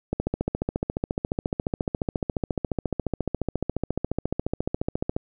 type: click train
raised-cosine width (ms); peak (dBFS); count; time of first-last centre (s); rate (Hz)
2; -11; 73; 0.13-5.165; 14.3
effects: none